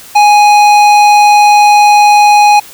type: tone with tanh clipping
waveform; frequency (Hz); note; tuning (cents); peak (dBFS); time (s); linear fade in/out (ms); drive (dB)
sine; 830.6; G#5; 0; -4; 0.15-2.6; 10; 16
effects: white hiss -33 dBFS RMS until 2.73 s